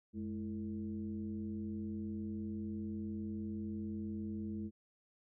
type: tone with frequency modulation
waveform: sine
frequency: 211.5 Hz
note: G#3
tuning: 32 cents sharp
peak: -38 dBFS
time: 0.13-4.71 s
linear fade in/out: 50 ms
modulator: 119 Hz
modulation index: 0.87
effects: none